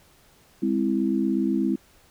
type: chord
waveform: sine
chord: Ab augmented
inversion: none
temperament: equal with one note detuned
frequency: 204.3 / 261.6 / 329.6 Hz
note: Ab3 / C4 / E4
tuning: -28 / 0 / 0 cents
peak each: -25 dBFS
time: 0.62-1.76 s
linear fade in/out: 10 ms
effects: pink hiss -57 dBFS RMS until 2.1 s